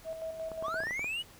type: tone with tremolo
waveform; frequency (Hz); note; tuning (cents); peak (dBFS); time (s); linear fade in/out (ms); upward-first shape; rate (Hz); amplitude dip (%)
sine; 646; E5; -35; -34; 0.04-0.85; 50; square; 5.6; 50
type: clicks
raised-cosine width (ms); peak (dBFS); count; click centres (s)
1; -28; 10; 0.517 / 0.625 / 0.683 / 0.743 / 0.804 / 0.836 / 0.87 / 0.909 / 0.994 / 1.044
type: linear sweep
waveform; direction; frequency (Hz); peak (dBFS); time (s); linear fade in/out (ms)
triangle; up; 1046.5 to 2984; -31; 0.63-1.23; 20
effects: pink hiss -55 dBFS RMS until 1.39 s